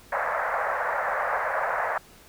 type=band-pass noise; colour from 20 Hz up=pink; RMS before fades=-27 dBFS; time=0.12-1.98 s; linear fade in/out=5 ms; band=540 to 1900 Hz; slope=48 dB/octave; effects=pink hiss -52 dBFS RMS until 2.28 s